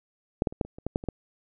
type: clicks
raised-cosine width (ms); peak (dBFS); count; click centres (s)
2; -9 / -11 / -27 / -10 / -28 / -29 / -16 / -11 / -25 / -14; 10; 0.421 / 0.472 / 0.525 / 0.612 / 0.65 / 0.785 / 0.866 / 0.959 / 1.039 / 1.087
effects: none